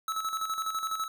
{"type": "tone with tremolo", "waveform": "square", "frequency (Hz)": 1302, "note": "E6", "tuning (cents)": -22, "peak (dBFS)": -29, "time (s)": [0.08, 1.08], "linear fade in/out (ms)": 2, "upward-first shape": "square", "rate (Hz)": 12, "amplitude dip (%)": 55, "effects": []}